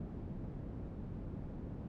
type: low-pass noise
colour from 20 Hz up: white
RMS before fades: -44 dBFS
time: 0-1.88 s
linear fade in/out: 5 ms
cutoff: 190 Hz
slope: 12 dB/octave
effects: none